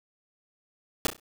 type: noise with echo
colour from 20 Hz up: pink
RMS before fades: -24 dBFS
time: 1.05-1.07 s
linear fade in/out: 0 ms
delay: 32 ms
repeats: 4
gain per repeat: -9 dB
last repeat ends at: 1.198 s
effects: none